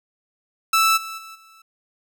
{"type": "tone with level steps", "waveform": "sawtooth", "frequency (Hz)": 1318.5, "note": "E6", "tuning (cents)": 0, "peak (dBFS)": [-11, -27, -34, -44], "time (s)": [0.73, 1.62], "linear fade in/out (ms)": 5, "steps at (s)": [0.96, 1.17, 1.34], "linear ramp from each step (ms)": 20, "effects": []}